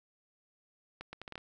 accelerating click train, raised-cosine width 0.3 ms, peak -27 dBFS, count 7, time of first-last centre 1.01-1.379 s, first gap 120 ms, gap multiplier 0.72, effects none

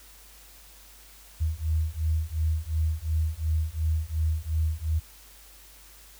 sine beating tone pair, 77.78 / 80.58 Hz, D#2 / E2, 0 / -39 cents, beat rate 2.8 Hz, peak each -27 dBFS, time 1.4-5 s, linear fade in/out 20 ms, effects added 50 Hz sine -53 dBFS peak until 6.19 s + white hiss -52 dBFS RMS until 6.19 s

